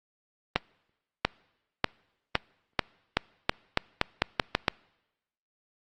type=accelerating click train; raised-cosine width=0.3 ms; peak=-5 dBFS; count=13; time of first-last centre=0.56-4.682 s; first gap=690 ms; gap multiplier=0.86; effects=noise-tail reverb RT60 1.0 s tail -26 dB re dry + Opus 24 kbps